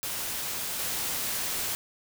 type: noise with level steps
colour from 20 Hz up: white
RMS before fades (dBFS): -33 / -31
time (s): 0.03-1.75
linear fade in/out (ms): 0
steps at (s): 0.79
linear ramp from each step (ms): 2
effects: none